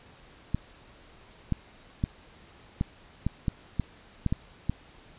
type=clicks; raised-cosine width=5 ms; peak=-13 dBFS; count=10; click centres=0.546 / 1.523 / 2.039 / 2.811 / 3.266 / 3.482 / 3.797 / 4.263 / 4.325 / 4.696 s; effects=pink hiss -54 dBFS RMS until 5.18 s + resampled to 8000 Hz